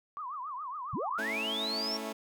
sine tone with vibrato, 1108.7 Hz, C#6, in tune, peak -36 dBFS, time 0.17-1.18 s, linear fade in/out 0 ms, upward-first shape triangle, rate 7.2 Hz, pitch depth 250 cents each way
sine linear sweep, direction up, 79.1 to 5588 Hz, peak -32 dBFS, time 0.93-1.97 s, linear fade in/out 5 ms
15% pulse chord, A major, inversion none, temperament equal with one note detuned, 220 / 277.2 / 326.6 Hz, A3 / C#4 / E4, 0 / 0 / -16 cents, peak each -32 / -35 / -37 dBFS, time 1.18-2.13 s, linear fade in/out 10 ms
effects none

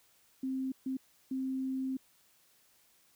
sine tone bursts at uneven times, 263.2 Hz, C4, 10 cents sharp, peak -32 dBFS, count 3, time 0.43-0.72 / 0.86-0.97 / 1.31-1.97 s, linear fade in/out 5 ms, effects white hiss -67 dBFS RMS until 3.15 s

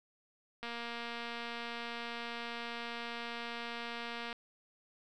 click train, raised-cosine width 0.3 ms, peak -26 dBFS, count 870, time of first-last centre 0.63-4.328 s, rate 235 Hz, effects none

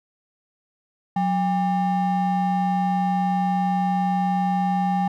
triangle ring-modulated tone, 493.8 Hz, B4, in tune, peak -14 dBFS, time 1.16-5.08 s, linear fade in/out 5 ms, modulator 310 Hz, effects none

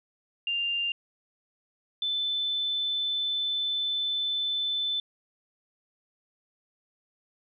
sine tone pair in turn, 2794 / 3520 Hz, F7 / A7, 0 / 0 cents, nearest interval major third, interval 400 cents, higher second, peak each -26 dBFS, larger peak neither, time 0.47-0.92 / 2.02-5 s, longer second, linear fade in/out 2 ms, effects none

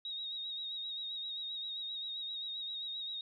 sine tone with vibrato, 3775 Hz, A#7, 21 cents sharp, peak -38 dBFS, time 0.05-3.21 s, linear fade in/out 2 ms, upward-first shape sine, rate 7.6 Hz, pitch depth 42 cents each way, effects none

